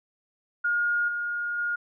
sine tone with level steps, 1426 Hz, F6, 36 cents sharp, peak -22 / -27 / -25 dBFS, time 0.64-1.76 s, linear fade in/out 10 ms, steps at 1.08 / 1.58 s, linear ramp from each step 5 ms, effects none

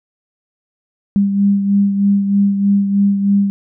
sine beating tone pair, 199.5 / 202.7 Hz, G3 / G#3, +31 / -42 cents, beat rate 3.2 Hz, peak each -11 / -20 dBFS, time 1.16-3.5 s, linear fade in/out 0 ms, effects none

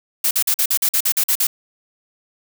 blue noise bursts, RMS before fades -17 dBFS, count 11, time 0.24-1.47 s, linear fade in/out 5 ms, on 70 ms, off 46 ms, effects none

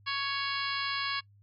harmonic tone with a mistuned harmonic, 556 Hz, C#5, 5 cents sharp, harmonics 2 / 3 / 4 / 5 / 6 / 7 / 8 / 9, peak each -35 / -37 / -38 / -39 / -40 / -40 / -41 / -42 dBFS, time 0.06-1.21 s, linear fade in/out 20 ms, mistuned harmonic 7, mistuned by +74 cents, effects noise-tail reverb RT60 0.1 s tail -24 dB re dry + added 101 Hz sine -57 dBFS peak until 1.42 s

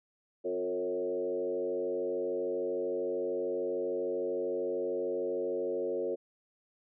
sine tone with frequency modulation, 450 Hz, A4, 39 cents sharp, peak -30 dBFS, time 0.44-6.16 s, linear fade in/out 20 ms, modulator 93.1 Hz, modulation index 1.3, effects none

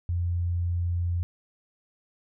sine tone, 87 Hz, F2, 6 cents flat, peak -24 dBFS, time 0.09-1.23 s, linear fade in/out 0 ms, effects none

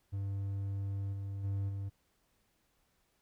triangle tone with level steps, 98.7 Hz, G2, 12 cents sharp, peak -32 / -35 / -30 / -34 dBFS, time 0.12-1.9 s, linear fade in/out 20 ms, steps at 1.12 / 1.43 / 1.68 s, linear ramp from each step 20 ms, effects pink hiss -75 dBFS RMS until 3.21 s

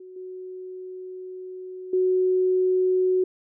sine tone with level steps, 370 Hz, F#4, in tune, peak -40 / -34 / -18 dBFS, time 0-3.24 s, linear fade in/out 5 ms, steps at 0.16 / 1.93 s, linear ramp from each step 5 ms, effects none

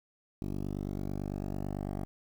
10% pulse tone with low-pass filter sweep, 49 Hz, G1, in tune, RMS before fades -36 dBFS, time 0.42-2.05 s, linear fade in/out 0 ms, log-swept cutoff 380 to 720 Hz, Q 1.3, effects 9-bit

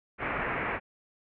white low-pass noise, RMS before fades -32 dBFS, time 0.18-0.8 s, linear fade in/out 50 ms, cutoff 2300 Hz, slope 48 dB/octave, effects none

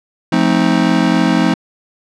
square chord, F dominant seventh, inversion none, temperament just, 174.61 / 218.3 / 261.9 / 314.3 Hz, F3 / A3 / C4 / Eb4, 0 / -13 / +2 / +18 cents, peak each -17 dBFS, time 0.32-1.54 s, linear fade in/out 5 ms, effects low-pass 5000 Hz 12 dB/octave

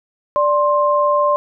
sine tone pair together, 587.3 / 1054 Hz, D5 / C6, 0 / +12 cents, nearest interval minor seventh, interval 1012 cents, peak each -15 dBFS, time 0.36-1.36 s, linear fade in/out 0 ms, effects none

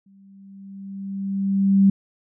sine tone with exponential growth, 195.8 Hz, G3, 2 cents flat, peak -10 dBFS, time 0.06-1.9 s, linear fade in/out 5 ms, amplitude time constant 400 ms, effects none

